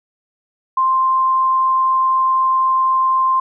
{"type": "tone", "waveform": "sine", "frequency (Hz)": 1048, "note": "C6", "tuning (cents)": 2, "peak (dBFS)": -12, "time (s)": [0.77, 3.4], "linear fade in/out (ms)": 5, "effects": []}